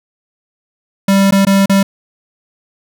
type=tone with dropouts; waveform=square; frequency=196 Hz; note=G3; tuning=in tune; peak=-8 dBFS; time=1.08-1.83 s; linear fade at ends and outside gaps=5 ms; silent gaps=1.31-1.322 / 1.451-1.468 / 1.659-1.695 s; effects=none